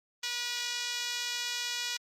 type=tone with high-pass filter; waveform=5% pulse; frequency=484.4 Hz; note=B4; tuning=34 cents flat; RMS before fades=-34 dBFS; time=0.23-1.97 s; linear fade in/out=5 ms; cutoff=1500 Hz; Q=0.5; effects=low-pass 9000 Hz 12 dB/octave + Opus 32 kbps